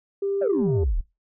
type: tone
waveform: sine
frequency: 396.4 Hz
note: G4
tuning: 19 cents sharp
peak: -22 dBFS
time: 0.22-0.84 s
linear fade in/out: 5 ms
type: exponential sweep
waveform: sine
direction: down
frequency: 631 to 32.7 Hz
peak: -19 dBFS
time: 0.41-1.01 s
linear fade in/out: 10 ms
effects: noise-tail reverb RT60 0.2 s tail -17 dB re dry + tanh soft clip ceiling -15 dBFS